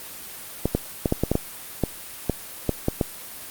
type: clicks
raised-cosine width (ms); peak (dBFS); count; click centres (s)
2; -6; 12; 0.656 / 0.75 / 1.058 / 1.124 / 1.236 / 1.316 / 1.354 / 1.837 / 2.297 / 2.693 / 2.884 / 3.012
effects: white hiss -38 dBFS RMS until 3.5 s + Opus 32 kbps